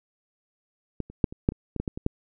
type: clicks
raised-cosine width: 3 ms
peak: -16 / -30 / -6 / -25 / -7 / -24 / -18 / -15 / -15 / -21 / -10 dBFS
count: 11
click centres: 1.003 / 1.1 / 1.242 / 1.325 / 1.489 / 1.521 / 1.763 / 1.8 / 1.878 / 1.975 / 2.064 s
effects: none